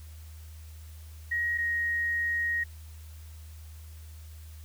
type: tone pair in turn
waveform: sine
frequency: 1890 / 1878 Hz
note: A#6 / A#6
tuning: +23 / +12 cents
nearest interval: unison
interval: 11 cents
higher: first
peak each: -26 dBFS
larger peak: neither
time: 1.31-1.58 / 1.58-2.64 s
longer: second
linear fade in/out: 10 ms
effects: added 78 Hz sine -43 dBFS peak until 4.64 s + white hiss -57 dBFS RMS until 4.64 s